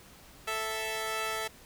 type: tone pair together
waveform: 10% pulse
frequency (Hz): 440 / 659.3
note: A4 / E5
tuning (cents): 0 / 0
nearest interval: perfect fifth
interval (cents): 700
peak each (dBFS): -26 / -27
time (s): 0.47-1.48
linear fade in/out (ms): 10
effects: pink hiss -54 dBFS RMS until 1.65 s